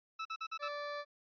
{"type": "tone bursts", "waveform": "sawtooth", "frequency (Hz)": 1310, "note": "E6", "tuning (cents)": -11, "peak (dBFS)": -34, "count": 5, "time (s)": [0.19, 0.685], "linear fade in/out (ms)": 10, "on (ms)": 63, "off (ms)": 45}
{"type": "tone", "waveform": "20% pulse", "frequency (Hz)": 583, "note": "D5", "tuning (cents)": -13, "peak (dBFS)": -34, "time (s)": [0.59, 1.05], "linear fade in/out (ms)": 50}
{"effects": ["resampled to 11025 Hz"]}